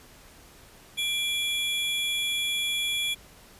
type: tone pair together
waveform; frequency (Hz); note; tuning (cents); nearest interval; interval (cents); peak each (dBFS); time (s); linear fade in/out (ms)
square; 2370 / 3375; D7 / G#7; +15 / +27; tritone; 612; -31 / -28; 0.97-3.15; 20
effects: pink hiss -52 dBFS RMS until 3.59 s + resampled to 32000 Hz